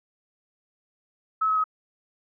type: tone with pitch steps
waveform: sine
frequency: 1294 / 1282.1 / 1270.3 Hz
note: E6 / E6 / D#6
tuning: -32 / -48 / +36 cents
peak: -20 dBFS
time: 1.41-1.641 s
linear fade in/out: 10 ms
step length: 77 ms
effects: none